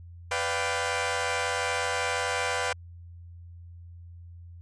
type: chord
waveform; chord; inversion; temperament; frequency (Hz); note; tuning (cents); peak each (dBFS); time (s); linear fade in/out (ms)
15% pulse; G dominant seventh; first; equal with one note detuned; 498.5 / 587.3 / 698.5 / 784; B4 / D5 / F5 / G5; +16 / 0 / 0 / 0; -24 / -28 / -27 / -26; 0.31-2.73; 5
effects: added 86 Hz sine -43 dBFS peak until 4.61 s + resampled to 22050 Hz